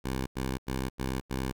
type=tone bursts; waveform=10% pulse; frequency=65.41 Hz; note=C2; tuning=in tune; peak=-22 dBFS; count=5; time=0.04-1.526 s; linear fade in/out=20 ms; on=230 ms; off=84 ms; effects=none